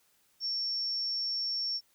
sine tone, 5460 Hz, F8, 40 cents flat, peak -30 dBFS, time 0.4-1.81 s, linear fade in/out 50 ms, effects white hiss -69 dBFS RMS until 1.94 s

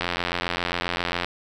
click train, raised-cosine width 0.3 ms, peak -8 dBFS, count 109, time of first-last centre 0.01-1.246 s, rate 87.4 Hz, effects 8-bit

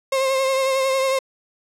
35% pulse tone with vibrato, 532 Hz, C5, 29 cents sharp, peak -16 dBFS, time 0.12-1.19 s, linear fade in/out 5 ms, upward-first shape triangle, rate 11 Hz, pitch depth 35 cents each way, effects low-pass 11000 Hz 12 dB/octave

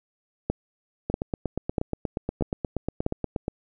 two click trains, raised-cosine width 2 ms, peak -13 / -10 dBFS, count 21 / 5, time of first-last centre 1.1-3.481 / 0.5-3.064 s, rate 8.4 / 1.56 Hz, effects none

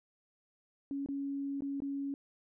sine tone with dropouts, 278.4 Hz, C#4, 8 cents sharp, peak -34 dBFS, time 0.91-2.14 s, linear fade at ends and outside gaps 1 ms, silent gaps 1.061-1.087 / 1.607-1.621 / 1.803-1.82 s, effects none

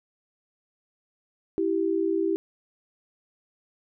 sine tone pair together, 329.9 / 390 Hz, E4 / G4, +1 / -9 cents, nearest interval minor third, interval 290 cents, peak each -25 dBFS, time 1.58-2.36 s, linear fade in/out 0 ms, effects none

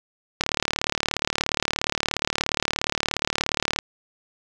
click train, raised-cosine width 0.2 ms, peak -4 dBFS, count 126, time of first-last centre 0.41-3.788 s, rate 37 Hz, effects none

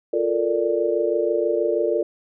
sine chord, Bb major seventh, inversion second, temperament equal, 349.2 / 440 / 466.2 / 587.3 Hz, F4 / A4 / Bb4 / D5, 0 / 0 / 0 / 0 cents, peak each -24 dBFS, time 0.13-2.03 s, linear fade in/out 5 ms, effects none

